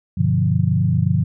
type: chord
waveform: sine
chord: G dominant seventh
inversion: none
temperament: equal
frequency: 98 / 123.47 / 146.83 / 174.61 Hz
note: G2 / B2 / D3 / F3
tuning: 0 / 0 / 0 / 0 cents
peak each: -20 dBFS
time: 0.17-1.24 s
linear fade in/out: 10 ms
effects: none